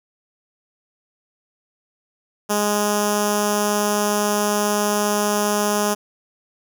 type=tone with notch filter; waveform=5% pulse; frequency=207.4 Hz; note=G#3; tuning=2 cents flat; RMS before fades=-20 dBFS; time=2.49-5.95 s; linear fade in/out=20 ms; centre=2100 Hz; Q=0.59; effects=none